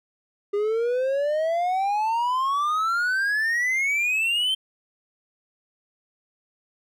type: exponential sweep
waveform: triangle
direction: up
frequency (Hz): 402.3 to 3136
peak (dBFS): -19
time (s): 0.53-4.55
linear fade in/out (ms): 10
effects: none